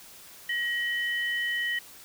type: tone pair together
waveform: sine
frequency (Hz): 1900 / 3016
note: A#6 / F#7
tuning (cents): +33 / +32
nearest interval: minor sixth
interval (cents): 799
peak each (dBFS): -27 / -34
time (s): 0.49-1.79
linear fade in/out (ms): 5
effects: white hiss -49 dBFS RMS until 2.04 s